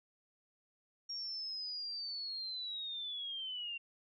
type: linear sweep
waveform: sine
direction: down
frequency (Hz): 5588 to 2743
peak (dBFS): -39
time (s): 1.09-3.78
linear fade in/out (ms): 10
effects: none